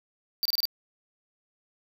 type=tone bursts; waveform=square; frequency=4632 Hz; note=D8; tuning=25 cents flat; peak=-24 dBFS; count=5; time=0.43-0.654 s; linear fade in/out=0 ms; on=24 ms; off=26 ms; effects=none